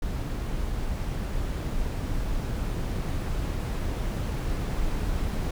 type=noise with level ramp; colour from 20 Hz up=brown; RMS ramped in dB=-30 to -27 dBFS; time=0.02-5.51 s; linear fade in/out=5 ms; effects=none